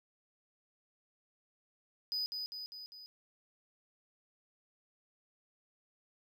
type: tone with echo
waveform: triangle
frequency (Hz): 4978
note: D#8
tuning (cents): 0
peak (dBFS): -32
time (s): 2.12-2.26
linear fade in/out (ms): 0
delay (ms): 200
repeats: 4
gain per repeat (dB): -4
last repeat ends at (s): 3.06
effects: none